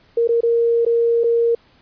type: tone with dropouts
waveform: sine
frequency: 466.2 Hz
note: A#4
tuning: in tune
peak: -13 dBFS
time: 0.17-1.55 s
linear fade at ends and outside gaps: 5 ms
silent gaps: 0.275-0.289 / 0.407-0.432 / 0.851-0.863 / 1.236-1.24 s
effects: pink hiss -54 dBFS RMS until 1.81 s + resampled to 11025 Hz